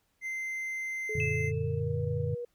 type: tone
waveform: triangle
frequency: 2077 Hz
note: C7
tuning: 13 cents flat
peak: -31 dBFS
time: 0.21-1.52 s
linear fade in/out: 50 ms
type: tone with pitch glide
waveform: sine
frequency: 431.4 to 481.4 Hz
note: A4 to B4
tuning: -34 to -44 cents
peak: -34 dBFS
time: 1.09-2.45 s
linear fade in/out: 5 ms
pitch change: +190 cents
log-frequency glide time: 1.33-2.02 s
type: chord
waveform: sine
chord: Gb augmented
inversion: none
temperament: equal with one note detuned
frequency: 92.82 / 116.54 / 146.83 Hz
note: Gb2 / Bb2 / D3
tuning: +6 / 0 / 0 cents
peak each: -34 / -34 / -33 dBFS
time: 1.15-2.35 s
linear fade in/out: 5 ms
type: tone with exponential decay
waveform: sine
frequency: 2618 Hz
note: E7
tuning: 13 cents flat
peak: -29 dBFS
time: 1.2-1.8 s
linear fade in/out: 1 ms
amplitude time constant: 130 ms
effects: pink hiss -74 dBFS RMS until 2.54 s